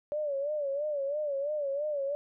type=tone with vibrato; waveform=sine; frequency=577 Hz; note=D5; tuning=31 cents flat; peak=-29 dBFS; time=0.12-2.15 s; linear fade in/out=0 ms; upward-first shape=sine; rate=3 Hz; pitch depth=96 cents each way; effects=none